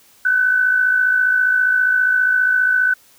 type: tone pair together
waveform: sine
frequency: 1500 / 1554.9 Hz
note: F#6 / G6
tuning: +23 / -15 cents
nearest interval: minor second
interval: 62 cents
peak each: -13 / -22 dBFS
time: 0.25-2.94 s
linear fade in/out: 5 ms
effects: white hiss -51 dBFS RMS until 3.18 s